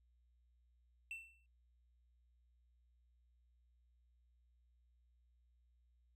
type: tone with exponential decay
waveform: triangle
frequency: 2684 Hz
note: E7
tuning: 31 cents sharp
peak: -40 dBFS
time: 1.11-1.46 s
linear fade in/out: 1 ms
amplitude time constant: 75 ms
effects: added 60 Hz sine -70 dBFS peak until 6.15 s